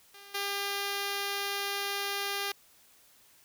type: tone with level steps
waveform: 5% pulse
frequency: 400.5 Hz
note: G4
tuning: 37 cents sharp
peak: -38 / -20 dBFS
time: 0.14-2.52 s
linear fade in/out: 5 ms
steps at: 0.34 s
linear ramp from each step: 10 ms
effects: white hiss -61 dBFS RMS until 3.44 s